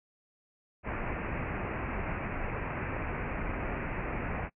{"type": "low-pass noise", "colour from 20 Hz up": "pink", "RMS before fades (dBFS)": -35, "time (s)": [0.83, 4.5], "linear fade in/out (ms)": 50, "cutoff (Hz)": 2600, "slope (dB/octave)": 96, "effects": ["noise-tail reverb RT60 0.1 s tail -24 dB re dry"]}